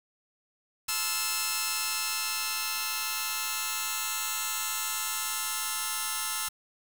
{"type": "chord", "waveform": "5% pulse", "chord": "F major seventh", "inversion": "first", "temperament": "just", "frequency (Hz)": [873.1, 1047.7, 1309.6, 1396.9], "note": ["A5", "C6", "E6", "F6"], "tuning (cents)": [-14, 2, -12, 0], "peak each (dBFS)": [-25, -25, -21, -25], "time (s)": [0.88, 6.49], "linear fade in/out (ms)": 10, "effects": ["7-bit"]}